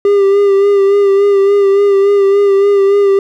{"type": "tone with vibrato", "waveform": "triangle", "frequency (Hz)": 399, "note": "G4", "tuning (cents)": 31, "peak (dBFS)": -4, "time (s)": [0.05, 3.19], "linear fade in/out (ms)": 2, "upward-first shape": "sine", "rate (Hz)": 3.5, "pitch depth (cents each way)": 33, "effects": []}